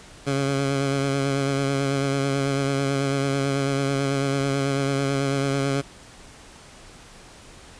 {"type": "tone with vibrato", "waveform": "15% pulse", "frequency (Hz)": 138, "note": "C#3", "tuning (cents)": -7, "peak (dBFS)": -15, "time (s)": [0.26, 5.82], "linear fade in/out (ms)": 20, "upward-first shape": "sine", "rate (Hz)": 9.1, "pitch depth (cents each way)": 27, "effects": ["pink hiss -46 dBFS RMS until 7.79 s", "resampled to 22050 Hz"]}